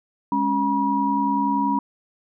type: tone cluster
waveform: sine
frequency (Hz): 206.8 / 277.3 / 964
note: G#3 / C#4 / B5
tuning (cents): -7 / +1 / -42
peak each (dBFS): -26 / -23 / -21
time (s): 0.32-1.79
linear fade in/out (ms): 2
effects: none